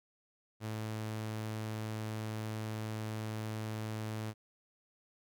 sawtooth tone, 109 Hz, A2, 16 cents flat, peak -33 dBFS, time 0.6-4.34 s, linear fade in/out 50 ms, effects none

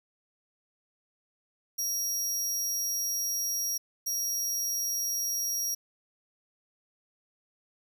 sawtooth tone bursts at uneven times, 5660 Hz, F8, 22 cents sharp, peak -26 dBFS, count 2, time 1.78-3.78 / 4.06-5.75 s, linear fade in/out 10 ms, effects 11-bit

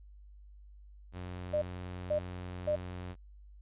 sawtooth tone, 90.3 Hz, F#2, 42 cents flat, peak -36 dBFS, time 1.12-3.16 s, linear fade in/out 50 ms
sine tone bursts, 601 Hz, D5, 40 cents sharp, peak -27 dBFS, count 3, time 1.53-2.76 s, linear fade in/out 10 ms, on 90 ms, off 480 ms
effects added 50 Hz sine -51 dBFS peak until 3.61 s + resampled to 8000 Hz

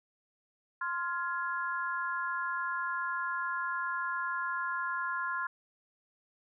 sine chord, F minor, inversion second, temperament equal with one note detuned, 1046.5 / 1396.9 / 1680.5 Hz, C6 / F6 / Ab6, 0 / 0 / +20 cents, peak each -35 / -35 / -38 dBFS, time 0.81-5.47 s, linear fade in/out 5 ms, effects none

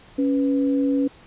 sine tone pair together, 277.2 / 495.2 Hz, C#4 / B4, 0 / +5 cents, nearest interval minor seventh, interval 1005 cents, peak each -18 / -27 dBFS, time 0.18-1.08 s, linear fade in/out 10 ms, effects pink hiss -49 dBFS RMS until 1.26 s + resampled to 8000 Hz

